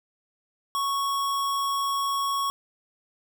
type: tone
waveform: square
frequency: 1108 Hz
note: C#6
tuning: 1 cent flat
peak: -25 dBFS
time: 0.75-2.5 s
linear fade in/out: 0 ms
effects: none